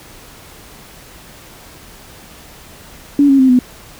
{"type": "tone with pitch steps", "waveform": "sine", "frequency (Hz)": [285.2, 273.1, 261.5, 250.4], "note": ["C#4", "C#4", "C4", "B3"], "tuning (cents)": [49, -26, -1, 24], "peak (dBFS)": -6, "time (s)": [3.19, 3.59], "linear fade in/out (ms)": 2, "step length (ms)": 100, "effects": ["pink hiss -39 dBFS RMS until 3.99 s"]}